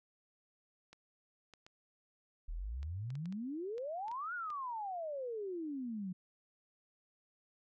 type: clicks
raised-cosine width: 0.2 ms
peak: -38 dBFS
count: 12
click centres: 0.93 / 1.537 / 1.665 / 2.83 / 3.104 / 3.154 / 3.257 / 3.325 / 3.781 / 4.082 / 4.115 / 4.503 s
type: exponential two-way sweep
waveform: sine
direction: up then down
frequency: 36.09 to 1480 to 177 Hz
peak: -38 dBFS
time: 2.48-6.13 s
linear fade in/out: 10 ms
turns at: 4.34 s
effects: none